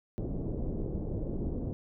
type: low-pass noise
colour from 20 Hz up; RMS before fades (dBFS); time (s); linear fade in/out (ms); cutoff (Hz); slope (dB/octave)
pink; -34; 0.18-1.73; 0; 480; 24
effects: none